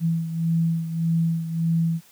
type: beating tone pair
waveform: sine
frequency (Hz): 164.81 / 166.51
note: E3 / E3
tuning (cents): 0 / +18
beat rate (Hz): 1.7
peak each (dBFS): -21 / -27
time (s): 0-2.01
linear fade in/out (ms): 50
effects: white hiss -54 dBFS RMS until 2.11 s